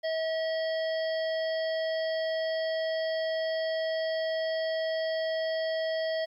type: harmonic tone with a mistuned harmonic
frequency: 643 Hz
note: E5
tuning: 43 cents flat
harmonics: 1 / 3 / 5 / 7 / 8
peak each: -28 / -38 / -42 / -45 / -46 dBFS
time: 0.03-6.26 s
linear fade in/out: 20 ms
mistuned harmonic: 5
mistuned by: +16 cents
effects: 11-bit